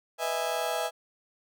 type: chord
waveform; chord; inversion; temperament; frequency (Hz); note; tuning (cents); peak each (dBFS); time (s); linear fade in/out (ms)
35% pulse; E major seventh; second; just; 494.4 / 618.1 / 659.3 / 824.1; B4 / D#5 / E5 / G#5; +2 / -12 / 0 / -14; -34 / -34 / -30 / -32; 0.18-0.91; 50
effects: none